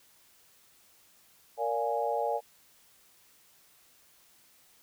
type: chord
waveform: sine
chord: Bb dominant seventh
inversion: none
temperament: equal with one note detuned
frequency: 466.2 / 579.2 / 698.5 / 830.6 Hz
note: Bb4 / D5 / F5 / Ab5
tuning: 0 / -24 / 0 / 0 cents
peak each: -33 / -33 / -34 / -32 dBFS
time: 1.57-2.41 s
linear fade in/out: 50 ms
effects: white hiss -62 dBFS RMS until 4.82 s